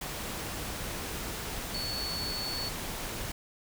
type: tone in noise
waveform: sine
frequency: 4435 Hz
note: C#8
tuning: in tune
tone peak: -34 dBFS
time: 1.74-2.69 s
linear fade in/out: 5 ms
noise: pink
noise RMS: -37 dBFS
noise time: 0.01-3.32 s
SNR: 0 dB
effects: none